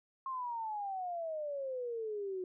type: exponential sweep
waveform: sine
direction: down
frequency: 1076 to 362.2 Hz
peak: -36 dBFS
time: 0.26-2.44 s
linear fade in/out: 2 ms
effects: none